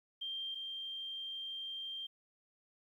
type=tone pair in turn; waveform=sine; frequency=3173 / 3173 Hz; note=G7 / G7; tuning=+20 / +20 cents; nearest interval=unison; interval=0 cents; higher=neither; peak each=-38 / -40 dBFS; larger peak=first; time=0.21-0.55 / 0.55-2.07 s; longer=second; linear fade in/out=10 ms; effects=12-bit